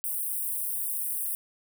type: high-pass noise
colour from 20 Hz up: white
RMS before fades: -31 dBFS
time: 0.04-1.35 s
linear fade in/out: 0 ms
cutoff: 8600 Hz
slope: 96 dB/octave
effects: none